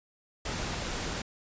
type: noise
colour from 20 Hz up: pink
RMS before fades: -34 dBFS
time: 0.45-1.22 s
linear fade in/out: 5 ms
effects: resampled to 16000 Hz